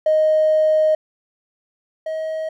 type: tone pair in turn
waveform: triangle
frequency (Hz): 622.3 / 633.9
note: D#5 / D#5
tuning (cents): 0 / +32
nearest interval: unison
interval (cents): 32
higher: second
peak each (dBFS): -9 / -20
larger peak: first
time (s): 0.06-0.95 / 2.06-2.49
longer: first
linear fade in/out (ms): 5
effects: tanh soft clip ceiling -10 dBFS